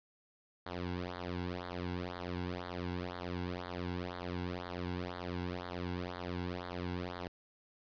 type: tone with flanger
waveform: sawtooth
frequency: 89.2 Hz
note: F2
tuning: 37 cents sharp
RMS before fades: -40 dBFS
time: 0.66-7.28 s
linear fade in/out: 5 ms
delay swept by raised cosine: 0.37 to 1.67 ms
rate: 2 Hz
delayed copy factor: -0.9
effects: resampled to 11025 Hz + 10-bit